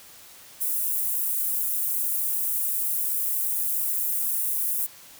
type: high-pass noise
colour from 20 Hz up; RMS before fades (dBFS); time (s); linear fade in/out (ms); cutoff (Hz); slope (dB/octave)
white; -26; 0.6-4.87; 20; 10000; 24
effects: white hiss -48 dBFS RMS until 5.19 s